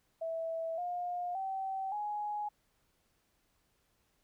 sine tone with pitch steps, 655 / 710.2 / 770 / 834.8 Hz, E5 / F5 / G5 / G#5, -11 / +29 / -31 / +9 cents, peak -34 dBFS, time 0.21-2.49 s, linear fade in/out 10 ms, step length 570 ms, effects pink hiss -75 dBFS RMS until 4.23 s

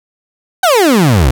30% pulse exponential sweep, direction down, 784 to 57 Hz, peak -4 dBFS, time 0.63-1.31 s, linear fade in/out 5 ms, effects none

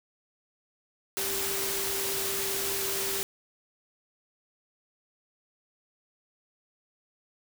sine tone in noise, 392 Hz, G4, in tune, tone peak -36 dBFS, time 1.17-3.23 s, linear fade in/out 0 ms, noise white, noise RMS -31 dBFS, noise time 1.17-3.23 s, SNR -8 dB, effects none

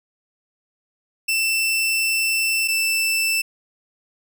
sawtooth tone pair in turn, 2670 / 2658 Hz, E7 / E7, +22 / +14 cents, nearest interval unison, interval 8 cents, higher first, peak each -15 dBFS, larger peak neither, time 1.28-2.68 / 2.68-3.42 s, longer first, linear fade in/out 10 ms, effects none

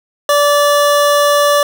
25% pulse tone, 580 Hz, D5, 22 cents flat, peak -5 dBFS, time 0.29-1.63 s, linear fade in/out 2 ms, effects none

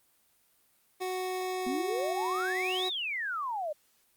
25% pulse tone, 370 Hz, F#4, in tune, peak -28 dBFS, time 1-2.9 s, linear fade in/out 20 ms
sine exponential two-way sweep, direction up then down, 238.1 to 3951 to 578 Hz, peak -31 dBFS, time 1.66-3.73 s, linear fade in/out 10 ms, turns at 2.87 s
effects white hiss -68 dBFS RMS until 4.16 s + Opus 32 kbps

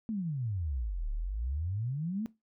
sine exponential two-way sweep, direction down then up, 231.1 to 34.65 to 231.1 Hz, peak -31 dBFS, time 0.09-2.26 s, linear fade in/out 0 ms, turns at 1.1 s, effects noise-tail reverb RT60 0.2 s tail -18 dB re dry

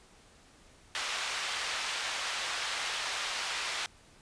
white band-pass noise, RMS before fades -35 dBFS, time 0.95-3.86 s, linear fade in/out 0 ms, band 790 to 3900 Hz, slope 12 dB/octave, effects pink hiss -59 dBFS RMS until 4.21 s + resampled to 22050 Hz

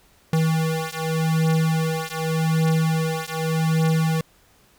square beating tone pair, 160.1 / 160.95 Hz, D#3 / E3, +50 / -41 cents, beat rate 0.85 Hz, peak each -23 / -23 dBFS, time 0.33-4.21 s, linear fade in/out 2 ms, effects pink hiss -57 dBFS RMS until 4.78 s

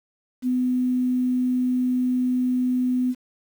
sine tone with quantisation, 251.6 Hz, B3, 32 cents sharp, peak -19 dBFS, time 0.42-3.15 s, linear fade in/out 50 ms, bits 8, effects none

